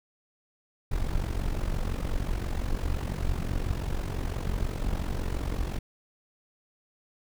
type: noise with amplitude modulation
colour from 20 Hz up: brown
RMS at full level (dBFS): -26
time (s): 0.91-5.79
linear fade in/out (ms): 10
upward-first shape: sine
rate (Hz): 45.8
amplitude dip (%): 75
effects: none